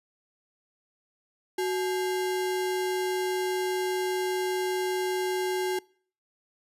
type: tone with sample-and-hold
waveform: sine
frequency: 370 Hz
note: F#4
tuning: in tune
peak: -25 dBFS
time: 1.58-5.79 s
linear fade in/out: 5 ms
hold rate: 1225 Hz
effects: noise-tail reverb RT60 0.5 s tail -25 dB re dry + resampled to 32000 Hz